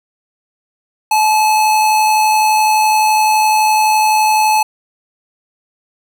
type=tone with amplitude modulation; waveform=square; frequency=862 Hz; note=A5; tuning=36 cents flat; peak=-9 dBFS; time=1.11-4.63 s; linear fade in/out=5 ms; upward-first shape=sine; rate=91.8 Hz; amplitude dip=25%; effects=none